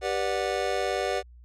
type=chord; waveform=square; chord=G major seventh; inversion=none; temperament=just; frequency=392 / 490 / 588 / 735 Hz; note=G4 / B4 / D5 / F#5; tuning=0 / -14 / +2 / -12 cents; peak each=-32 dBFS; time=0.01-1.23 s; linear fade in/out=50 ms; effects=added 60 Hz sine -47 dBFS peak until 1.44 s + low-pass 7000 Hz 12 dB/octave